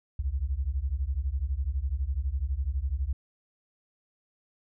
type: beating tone pair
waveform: sine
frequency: 61.74 / 73.74 Hz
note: B1 / D2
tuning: 0 / +8 cents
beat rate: 12 Hz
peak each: -29 dBFS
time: 0.19-3.13 s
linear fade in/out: 5 ms
effects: tanh soft clip ceiling -19 dBFS